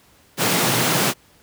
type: high-pass noise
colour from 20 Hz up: pink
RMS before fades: -19 dBFS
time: 0.37-1.14 s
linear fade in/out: 50 ms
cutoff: 110 Hz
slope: 96 dB/octave
effects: pink hiss -54 dBFS RMS until 1.42 s + high-pass 60 Hz 12 dB/octave